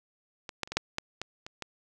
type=clicks; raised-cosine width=0.2 ms; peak=-21 / -13 / -29 / -19 / -7 / -13 / -17 / -24 / -19 dBFS; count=9; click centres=0.492 / 0.633 / 0.675 / 0.72 / 0.77 / 0.984 / 1.216 / 1.465 / 1.623 s; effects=none